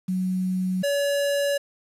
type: tone pair in turn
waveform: sine / square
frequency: 185 / 568 Hz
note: F#3 / C#5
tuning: 0 / +42 cents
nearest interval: octave + perfect fifth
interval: 1942 cents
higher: second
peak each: -22 dBFS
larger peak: neither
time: 0.08-0.83 / 0.83-1.58 s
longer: neither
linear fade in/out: 10 ms
effects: resampled to 32000 Hz + 8-bit